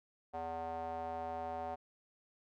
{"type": "tone with band-pass filter", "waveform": "square", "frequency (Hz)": 82.41, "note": "E2", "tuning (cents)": 0, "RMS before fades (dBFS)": -41, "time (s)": [0.33, 1.76], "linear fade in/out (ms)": 20, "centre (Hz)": 730, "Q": 4.6, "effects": []}